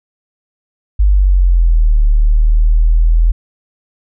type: linear two-way sweep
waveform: sine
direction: down then up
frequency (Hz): 50.9 to 36.97 to 41.65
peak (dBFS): -6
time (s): 0.99-3.32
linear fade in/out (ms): 10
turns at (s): 2.01
effects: none